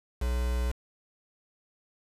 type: tone with quantisation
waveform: triangle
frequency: 61.2 Hz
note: B1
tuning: 15 cents flat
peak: -24 dBFS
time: 0.21-0.72 s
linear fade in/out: 10 ms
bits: 6
effects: resampled to 32000 Hz

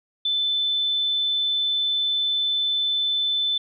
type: tone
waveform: sine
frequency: 3520 Hz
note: A7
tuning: in tune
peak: -20 dBFS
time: 0.25-3.58 s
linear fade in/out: 5 ms
effects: none

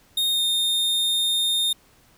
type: tone with pitch glide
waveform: 45% pulse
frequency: 3700 to 3660 Hz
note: A#7 to A#7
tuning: -14 to -32 cents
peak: -19 dBFS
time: 0.17-1.73 s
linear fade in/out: 5 ms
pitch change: -18 cents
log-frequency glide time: 0.31-0.42 s
effects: pink hiss -57 dBFS RMS until 2.17 s

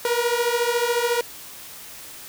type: beating tone pair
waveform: sawtooth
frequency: 470.4 / 484.4 Hz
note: A#4 / B4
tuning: +16 / -34 cents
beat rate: 14 Hz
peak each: -19 dBFS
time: 0.05-1.21 s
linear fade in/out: 2 ms
effects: white hiss -40 dBFS RMS until 2.28 s

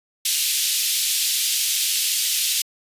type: high-pass noise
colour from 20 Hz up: pink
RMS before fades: -21 dBFS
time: 0.25-2.62 s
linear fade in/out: 5 ms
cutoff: 3000 Hz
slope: 24 dB/octave
effects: resampled to 32000 Hz

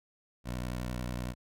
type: tone with vibrato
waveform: 15% pulse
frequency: 61.4 Hz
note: B1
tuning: 9 cents flat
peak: -28 dBFS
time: 0.44-1.35 s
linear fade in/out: 50 ms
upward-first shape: triangle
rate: 11 Hz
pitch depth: 54 cents each way
effects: none

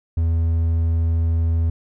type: tone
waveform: triangle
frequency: 82.41 Hz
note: E2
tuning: in tune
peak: -14 dBFS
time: 0.17-1.7 s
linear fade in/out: 5 ms
effects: none

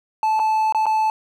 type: tone with dropouts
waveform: triangle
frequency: 872 Hz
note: A5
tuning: 16 cents flat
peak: -14 dBFS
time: 0.23-1.1 s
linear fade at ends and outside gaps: 1 ms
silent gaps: 0.393-0.398 / 0.724-0.747 / 0.857-0.865 s
effects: none

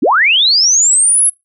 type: linear sweep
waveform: sine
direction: up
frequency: 185 to 11000 Hz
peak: -7 dBFS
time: 0.02-1.3 s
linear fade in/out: 10 ms
effects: noise-tail reverb RT60 0.2 s tail -24 dB re dry

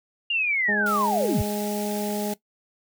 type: linear sweep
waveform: sine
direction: down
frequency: 2841 to 57.4 Hz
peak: -21 dBFS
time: 0.3-1.42 s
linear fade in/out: 5 ms
type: harmonic tone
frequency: 207.7 Hz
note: G#3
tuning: in tune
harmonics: 1 / 2 / 3 / 4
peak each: -28 / -31 / -33 / -34 dBFS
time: 0.68-2.34 s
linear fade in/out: 10 ms
type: high-pass noise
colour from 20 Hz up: white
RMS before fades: -37 dBFS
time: 0.86-2.34 s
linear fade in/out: 2 ms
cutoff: 1400 Hz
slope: 24 dB/octave
effects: noise-tail reverb RT60 0.1 s tail -18 dB re dry

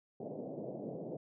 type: band-pass noise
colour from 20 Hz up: white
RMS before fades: -43 dBFS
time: 0.2-1.17 s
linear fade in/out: 5 ms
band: 130 to 640 Hz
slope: 48 dB/octave
effects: none

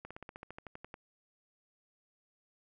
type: slowing click train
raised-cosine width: 0.5 ms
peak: -30 dBFS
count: 13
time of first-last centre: 0.05-0.941 s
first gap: 56 ms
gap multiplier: 1.05
effects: none

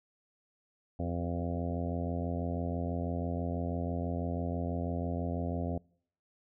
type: harmonic tone with a mistuned harmonic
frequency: 86.1 Hz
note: F2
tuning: 24 cents flat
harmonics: 1 / 2 / 3 / 4 / 5 / 6 / 7 / 8 / 9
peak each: -35 / -38 / -38 / -46 / -46 / -44 / -44 / -43 / -53 dBFS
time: 0.99-5.78 s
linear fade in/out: 5 ms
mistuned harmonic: 4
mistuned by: +30 cents
effects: noise-tail reverb RT60 0.6 s tail -25 dB re dry

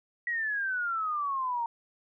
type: exponential sweep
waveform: sine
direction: down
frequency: 1934 to 918 Hz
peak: -28 dBFS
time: 0.27-1.66 s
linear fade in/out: 2 ms
effects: none

